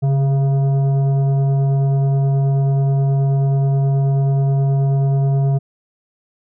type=tone with frequency modulation; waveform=sine; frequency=138.59 Hz; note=C#3; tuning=in tune; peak=-11 dBFS; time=0.02-5.59 s; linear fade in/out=20 ms; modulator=545 Hz; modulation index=0.29; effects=tanh soft clip ceiling -10 dBFS